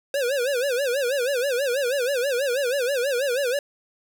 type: tone with vibrato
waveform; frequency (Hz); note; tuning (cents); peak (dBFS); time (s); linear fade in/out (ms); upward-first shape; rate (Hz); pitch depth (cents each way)
square; 523; C5; -1; -22; 0.14-3.59; 2; sine; 6.2; 170
effects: none